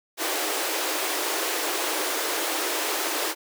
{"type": "high-pass noise", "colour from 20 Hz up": "pink", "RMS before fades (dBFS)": -27, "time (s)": [0.17, 3.35], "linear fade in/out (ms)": 50, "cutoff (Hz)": 300, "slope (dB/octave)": 96, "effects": []}